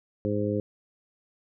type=harmonic tone; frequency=103.83 Hz; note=G#2; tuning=in tune; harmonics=1 / 2 / 3 / 4 / 5; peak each=-31 / -31 / -31 / -31 / -31 dBFS; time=0.25-0.6 s; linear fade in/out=0 ms; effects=none